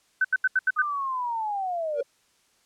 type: tone bursts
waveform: sine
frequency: 1522 Hz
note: F#6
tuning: 48 cents sharp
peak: -18 dBFS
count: 6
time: 0.21-0.821 s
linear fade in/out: 5 ms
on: 36 ms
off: 79 ms
type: linear sweep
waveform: sine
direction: down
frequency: 1240 to 545 Hz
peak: -26 dBFS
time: 0.76-2.03 s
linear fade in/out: 10 ms
type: tone with exponential growth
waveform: triangle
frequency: 475.2 Hz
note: A#4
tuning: 33 cents sharp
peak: -20 dBFS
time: 1.91-2.01 s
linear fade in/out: 5 ms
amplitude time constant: 20 ms
effects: white hiss -65 dBFS RMS until 2.65 s + low-pass 9000 Hz 12 dB/octave